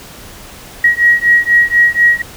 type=beating tone pair; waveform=sine; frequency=1900 / 1904.1 Hz; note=A#6 / A#6; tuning=+33 / +36 cents; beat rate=4.1 Hz; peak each=-10 dBFS; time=0.84-2.22 s; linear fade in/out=5 ms; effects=pink hiss -34 dBFS RMS until 2.36 s